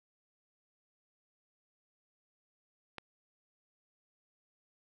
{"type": "click", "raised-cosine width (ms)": 0.3, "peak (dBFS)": -25, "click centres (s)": 2.983, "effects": []}